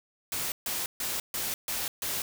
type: noise bursts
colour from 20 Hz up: white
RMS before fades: -32 dBFS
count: 6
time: 0.32-2.22 s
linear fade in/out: 2 ms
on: 200 ms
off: 140 ms
effects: none